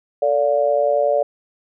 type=tone with amplitude modulation; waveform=sine; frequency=577 Hz; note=D5; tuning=31 cents flat; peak=-10 dBFS; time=0.22-1.23 s; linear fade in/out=5 ms; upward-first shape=sine; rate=131 Hz; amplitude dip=95%; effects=none